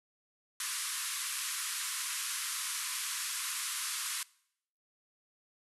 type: band-pass noise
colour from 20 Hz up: white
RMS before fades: -37 dBFS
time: 0.6-4.23 s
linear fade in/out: 2 ms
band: 1000 to 12000 Hz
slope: 96 dB/octave
effects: noise-tail reverb RT60 0.7 s tail -23 dB re dry